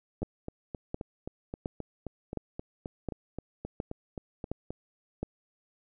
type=two click trains; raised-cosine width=2 ms; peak=-19 / -23 dBFS; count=8 / 18; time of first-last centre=0.23-5.23 / 0.22-4.705 s; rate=1.4 / 3.79 Hz; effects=none